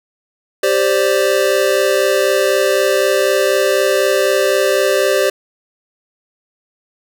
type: chord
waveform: square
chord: G suspended fourth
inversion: none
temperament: equal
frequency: 392 / 523.3 / 587.3 Hz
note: G4 / C5 / D5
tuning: 0 / 0 / 0 cents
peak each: -17 dBFS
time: 0.63-5.3 s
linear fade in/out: 5 ms
effects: none